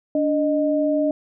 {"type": "tone pair together", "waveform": "sine", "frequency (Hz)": [290.9, 616.4], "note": ["D4", "D#5"], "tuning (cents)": [-16, -16], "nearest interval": "octave + minor second", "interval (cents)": 1300, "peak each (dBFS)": -20, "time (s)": [0.15, 1.11], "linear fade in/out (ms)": 2, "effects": []}